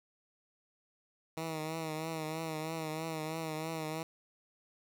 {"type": "tone with vibrato", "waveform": "10% pulse", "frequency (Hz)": 159, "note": "D#3", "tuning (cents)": 38, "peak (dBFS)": -28, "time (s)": [1.37, 4.03], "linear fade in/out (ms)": 2, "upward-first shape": "triangle", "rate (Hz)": 3.1, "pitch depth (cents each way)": 55, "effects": []}